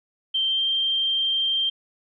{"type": "tone with pitch glide", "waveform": "sine", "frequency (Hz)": [3136, 3163], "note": ["G7", "G7"], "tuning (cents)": [0, 15], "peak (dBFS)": -20, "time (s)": [0.34, 1.7], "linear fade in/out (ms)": 10, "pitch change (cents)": 15, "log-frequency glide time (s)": [0.47, 0.62], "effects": []}